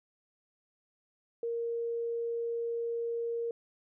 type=tone; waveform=sine; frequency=466.2 Hz; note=A#4; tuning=in tune; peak=-31 dBFS; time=1.43-3.51 s; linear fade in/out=2 ms; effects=none